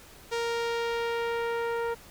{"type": "tone with low-pass filter sweep", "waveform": "sawtooth", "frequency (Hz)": 466.2, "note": "A#4", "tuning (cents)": 0, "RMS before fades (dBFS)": -30, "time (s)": [0.31, 1.95], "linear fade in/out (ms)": 20, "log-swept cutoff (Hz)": [6500, 1500], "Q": 0.88, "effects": ["pink hiss -51 dBFS RMS until 2.1 s"]}